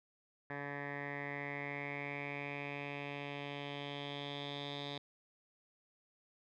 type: tone with low-pass filter sweep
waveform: 10% pulse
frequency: 142.8 Hz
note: D3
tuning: 48 cents flat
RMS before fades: -43 dBFS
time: 0.5-4.98 s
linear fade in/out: 2 ms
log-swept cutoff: 1700 to 3800 Hz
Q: 6
effects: none